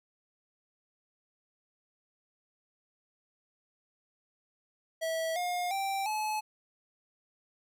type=tone with pitch steps; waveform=square; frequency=650 / 712.9 / 782 / 857.7 Hz; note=E5 / F5 / G5 / A5; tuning=-24 / +35 / -4 / -44 cents; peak=-31 dBFS; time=5.01-6.41 s; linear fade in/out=20 ms; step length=350 ms; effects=none